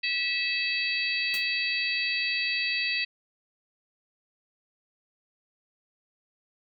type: harmonic tone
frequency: 652 Hz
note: E5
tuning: 19 cents flat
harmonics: 3 / 4 / 5 / 6 / 7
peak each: -33 / -28 / -39 / -34 / -33 dBFS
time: 0.03-3.05 s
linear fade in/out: 10 ms
type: noise with exponential decay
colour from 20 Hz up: white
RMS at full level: -34 dBFS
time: 1.34-1.46 s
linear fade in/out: 0 ms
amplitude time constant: 24 ms
effects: none